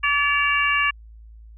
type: harmonic tone with a mistuned harmonic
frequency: 575 Hz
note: D5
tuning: 37 cents flat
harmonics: 2 / 3 / 4 / 5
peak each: -23 / -23 / -23 / -23 dBFS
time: 0.03-0.91 s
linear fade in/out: 10 ms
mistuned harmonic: 5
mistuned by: -61 cents
effects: added 55 Hz sine -41 dBFS peak until 1.57 s